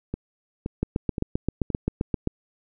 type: two click trains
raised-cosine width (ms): 3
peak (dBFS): -15 / -10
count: 4 / 12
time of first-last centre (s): 0.14-1.703 / 0.83-2.274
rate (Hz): 1.92 / 7.62
effects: none